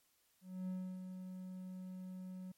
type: tone with ADSR envelope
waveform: triangle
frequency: 185 Hz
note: F#3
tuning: in tune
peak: -36 dBFS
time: 0.41-2.52 s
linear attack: 270 ms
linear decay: 310 ms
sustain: -7 dB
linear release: 6 ms
effects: white hiss -75 dBFS RMS until 2.57 s + MP3 64 kbps